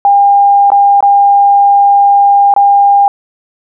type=tone with dropouts; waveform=sine; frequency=804 Hz; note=G5; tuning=44 cents sharp; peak=-3 dBFS; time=0.05-3.08 s; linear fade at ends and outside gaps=1 ms; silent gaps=0.703-0.718 / 1.006-1.026 / 2.539-2.563 s; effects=none